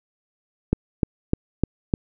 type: click train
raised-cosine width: 3 ms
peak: -5 dBFS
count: 5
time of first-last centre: 0.73-1.938 s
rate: 3.31 Hz
effects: none